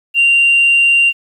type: tone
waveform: sine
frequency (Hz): 2772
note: F7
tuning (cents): -14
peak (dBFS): -6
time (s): 0.14-1.13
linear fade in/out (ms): 50
effects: tanh soft clip ceiling -4 dBFS + 8-bit